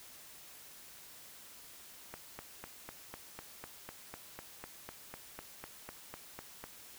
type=click train; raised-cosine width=0.5 ms; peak=-28 dBFS; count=19; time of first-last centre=2.14-6.64 s; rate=4 Hz; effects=white hiss -54 dBFS RMS until 6.98 s